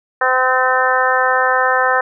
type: harmonic tone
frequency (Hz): 256.9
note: C4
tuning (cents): -32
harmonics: 2 / 3 / 4 / 5 / 6 / 7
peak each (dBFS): -19 / -19 / -19 / -19 / -19 / -19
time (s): 0.21-2.01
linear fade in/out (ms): 5
effects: none

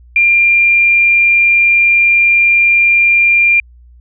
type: tone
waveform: sine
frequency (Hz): 2390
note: D7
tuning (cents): +30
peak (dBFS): -6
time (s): 0.16-3.6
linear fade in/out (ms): 2
effects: added 60 Hz sine -38 dBFS peak until 4 s

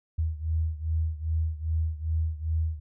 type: beating tone pair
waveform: sine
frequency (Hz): 79.2 / 81.7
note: D#2 / E2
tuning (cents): +31 / -15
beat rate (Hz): 2.5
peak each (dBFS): -27 / -30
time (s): 0.18-2.8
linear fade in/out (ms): 10
effects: none

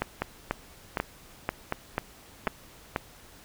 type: two click trains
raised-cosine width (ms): 0.5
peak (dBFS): -12 / -11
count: 4 / 7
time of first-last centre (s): 0.22-2.476 / 0.02-2.961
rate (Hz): 1.33 / 2.04
effects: pink hiss -52 dBFS RMS until 3.44 s

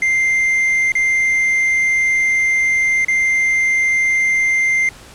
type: tone with dropouts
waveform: triangle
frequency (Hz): 2093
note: C7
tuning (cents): 0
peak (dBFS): -11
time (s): 0.02-4.89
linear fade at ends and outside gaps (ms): 2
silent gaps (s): 0.92-0.952 / 3.048-3.083
effects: pink hiss -40 dBFS RMS until 5.14 s + low-pass 10000 Hz 12 dB/octave

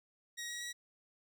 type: tone with pitch steps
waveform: 15% pulse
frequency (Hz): 1892 / 1906.3 / 1920.6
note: A#6 / A#6 / B6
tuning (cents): +25 / +38 / -49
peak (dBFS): -34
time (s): 0.37-0.73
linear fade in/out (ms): 20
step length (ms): 120
effects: none

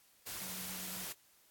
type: tone in noise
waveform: sine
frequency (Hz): 185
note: F#3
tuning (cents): 0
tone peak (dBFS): -51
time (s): 0.41-1.05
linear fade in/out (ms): 10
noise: white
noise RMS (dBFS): -43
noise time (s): 0.26-1.13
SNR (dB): -11
effects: white hiss -67 dBFS RMS until 1.5 s + AAC 64 kbps

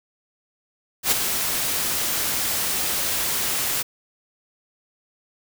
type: noise with ADSR envelope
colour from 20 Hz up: white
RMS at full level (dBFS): -17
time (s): 1.03-3.83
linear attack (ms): 85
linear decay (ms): 18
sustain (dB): -7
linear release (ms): 14
effects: none

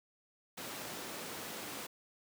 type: high-pass noise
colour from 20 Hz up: pink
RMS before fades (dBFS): -44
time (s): 0.57-1.87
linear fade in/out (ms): 10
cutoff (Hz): 220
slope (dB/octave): 12
effects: none

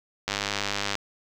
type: click train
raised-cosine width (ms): 0.2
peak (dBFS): -9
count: 69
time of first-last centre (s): 0.28-0.953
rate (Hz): 101
effects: 8-bit

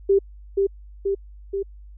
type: tone with echo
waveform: sine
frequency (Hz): 394.1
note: G4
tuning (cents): +9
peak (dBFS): -13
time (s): 0.09-0.19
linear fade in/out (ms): 10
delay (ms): 480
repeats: 3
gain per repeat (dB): -3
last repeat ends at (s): 1.63
effects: added 50 Hz sine -40 dBFS peak until 1.97 s

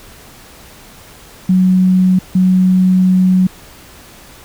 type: tone bursts at uneven times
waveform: sine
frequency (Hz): 185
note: F#3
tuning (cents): 0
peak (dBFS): -7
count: 2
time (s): 1.49-2.19 / 2.35-3.47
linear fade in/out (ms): 5
effects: pink hiss -39 dBFS RMS until 4.44 s

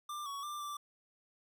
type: tone with pitch steps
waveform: square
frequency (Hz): 1188 / 1120 / 1186 / 1172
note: D6 / C#6 / D6 / D6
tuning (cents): +20 / +18 / +17 / -4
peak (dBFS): -40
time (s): 0.09-0.77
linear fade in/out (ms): 5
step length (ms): 170
effects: none

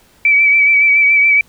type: tone with vibrato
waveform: sine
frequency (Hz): 2300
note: D7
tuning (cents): -37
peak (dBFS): -7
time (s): 0.25-1.41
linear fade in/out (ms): 2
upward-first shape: sine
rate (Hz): 7.1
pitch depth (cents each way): 32
effects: pink hiss -50 dBFS RMS until 1.48 s

